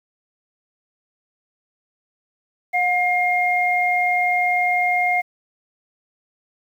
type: tone pair together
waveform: sine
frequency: 720 / 2126 Hz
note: F#5 / C7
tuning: -47 / +27 cents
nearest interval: octave + perfect fifth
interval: 1874 cents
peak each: -19 dBFS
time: 2.73-5.22 s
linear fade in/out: 20 ms
effects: 8-bit